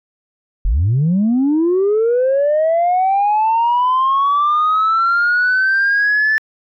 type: linear sweep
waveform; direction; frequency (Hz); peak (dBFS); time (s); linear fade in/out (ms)
sine; up; 36.82 to 1760; -10; 0.65-6.38; 0
effects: tanh soft clip ceiling -9 dBFS